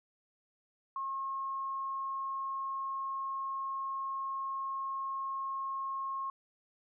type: tone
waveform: sine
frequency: 1080 Hz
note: C#6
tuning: 45 cents flat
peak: -34 dBFS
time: 0.96-6.3 s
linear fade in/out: 2 ms
effects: none